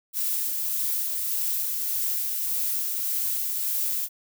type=noise with tremolo; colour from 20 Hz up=violet; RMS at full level=-26 dBFS; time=0.13-4.09 s; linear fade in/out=50 ms; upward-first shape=sine; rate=1.7 Hz; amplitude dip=25%; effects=none